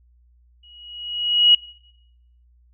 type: tone with exponential growth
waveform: sine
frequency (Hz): 2904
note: F#7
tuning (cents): -33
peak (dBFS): -8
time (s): 0.63-1.55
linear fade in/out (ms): 5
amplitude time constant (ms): 200
effects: noise-tail reverb RT60 0.9 s tail -24 dB re dry + added 60 Hz sine -53 dBFS peak until 2.73 s